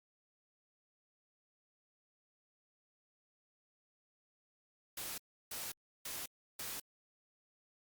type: noise bursts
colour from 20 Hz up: white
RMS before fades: -43 dBFS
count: 4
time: 4.97-6.8 s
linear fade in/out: 5 ms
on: 210 ms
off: 330 ms
effects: Opus 48 kbps